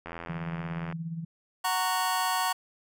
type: click train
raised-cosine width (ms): 0.5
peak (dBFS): -23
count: 74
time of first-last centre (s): 0.06-0.925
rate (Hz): 84.4
type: tone with tremolo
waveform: sine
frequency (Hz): 164.81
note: E3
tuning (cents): 0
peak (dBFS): -30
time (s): 0.29-1.25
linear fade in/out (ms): 10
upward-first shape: sine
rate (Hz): 17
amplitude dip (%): 55
type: chord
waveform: sawtooth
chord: F# major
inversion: none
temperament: just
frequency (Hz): 740 / 925 / 1110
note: F#5 / A#5 / C#6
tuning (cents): 0 / -14 / +2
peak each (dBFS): -26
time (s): 1.64-2.53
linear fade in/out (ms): 10
effects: none